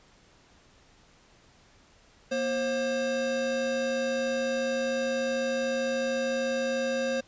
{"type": "tone pair together", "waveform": "square", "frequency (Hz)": [237.4, 533], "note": ["A#3", "C5"], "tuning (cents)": [32, 32], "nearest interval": "octave + major second", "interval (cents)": 1400, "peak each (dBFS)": [-34, -28], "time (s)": [2.31, 7.21], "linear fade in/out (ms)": 10, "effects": ["pink hiss -59 dBFS RMS until 7.27 s", "resampled to 16000 Hz"]}